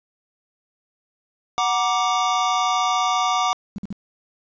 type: chord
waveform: square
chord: Gb augmented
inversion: none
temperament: equal with one note detuned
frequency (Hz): 740 / 943.7 / 1174.7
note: Gb5 / Bb5 / D6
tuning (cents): 0 / +21 / 0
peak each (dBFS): -23 / -27 / -22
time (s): 1.58-3.53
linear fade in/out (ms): 0
type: tone bursts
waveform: sine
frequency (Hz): 200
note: G3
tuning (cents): +35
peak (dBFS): -26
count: 3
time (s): 3.76-3.927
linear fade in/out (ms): 0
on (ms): 23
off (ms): 49
effects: resampled to 16000 Hz + 9-bit